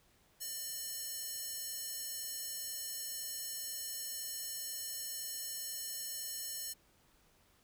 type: tone with high-pass filter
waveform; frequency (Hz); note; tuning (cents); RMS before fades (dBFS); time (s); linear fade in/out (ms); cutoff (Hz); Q
square; 601; D5; +40; -42; 0.4-6.74; 20; 6600; 0.8
effects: pink hiss -69 dBFS RMS until 7.63 s